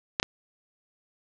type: clicks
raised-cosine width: 0.2 ms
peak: -6 dBFS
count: 2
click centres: 0.199 / 0.229 s
effects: low-pass 7000 Hz 12 dB/octave + 8-bit